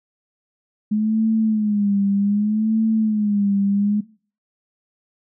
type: tone with vibrato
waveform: sine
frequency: 210 Hz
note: G#3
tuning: 19 cents sharp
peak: -16 dBFS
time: 0.91-4.01 s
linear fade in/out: 10 ms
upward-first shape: sine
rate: 0.65 Hz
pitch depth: 95 cents each way
effects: noise-tail reverb RT60 0.4 s tail -19 dB re dry